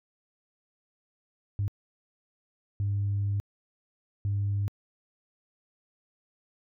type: tone bursts at uneven times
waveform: sine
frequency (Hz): 100.7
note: G2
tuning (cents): +47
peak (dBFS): -24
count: 3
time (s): 1.59-1.68 / 2.8-3.4 / 4.25-4.68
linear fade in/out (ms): 0
effects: tanh soft clip ceiling -22 dBFS